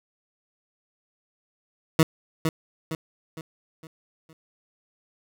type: tone with echo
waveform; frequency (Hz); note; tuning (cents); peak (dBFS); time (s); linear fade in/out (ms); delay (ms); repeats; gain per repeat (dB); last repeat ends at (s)
20% pulse; 160.1; D#3; +50; -9; 1.99-2.03; 2; 460; 5; -7; 4.33
effects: none